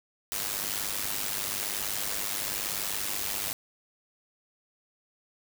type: noise with amplitude modulation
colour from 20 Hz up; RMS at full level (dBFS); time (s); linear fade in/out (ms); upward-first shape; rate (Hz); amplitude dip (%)
white; -29; 0.32-3.53; 0; sine; 101; 70
effects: none